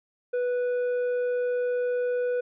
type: tone with tanh clipping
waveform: triangle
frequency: 492.5 Hz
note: B4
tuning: 5 cents flat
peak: -25 dBFS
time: 0.33-2.41 s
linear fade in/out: 10 ms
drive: 10 dB
effects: none